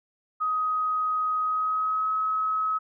sine tone with pitch glide, 1257 to 1280.5 Hz, D#6 to D#6, +17 to +49 cents, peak -23 dBFS, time 0.4-2.79 s, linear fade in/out 20 ms, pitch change +32 cents, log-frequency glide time 1.42-2.1 s, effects none

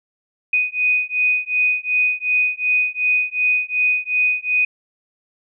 sine beating tone pair, 2489 / 2491.7 Hz, D#7 / D#7, 0 / +2 cents, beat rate 2.7 Hz, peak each -19 dBFS, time 0.53-4.65 s, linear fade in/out 5 ms, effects none

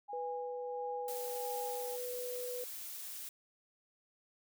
sine tone with tremolo, 820 Hz, G#5, 22 cents flat, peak -39 dBFS, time 0.08-1.97 s, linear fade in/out 20 ms, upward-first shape sine, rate 1.5 Hz, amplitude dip 55%
sine tone, 493.9 Hz, B4, in tune, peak -39 dBFS, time 0.13-2.64 s, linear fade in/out 2 ms
blue noise, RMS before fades -45 dBFS, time 1.08-3.29 s, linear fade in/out 2 ms
effects none

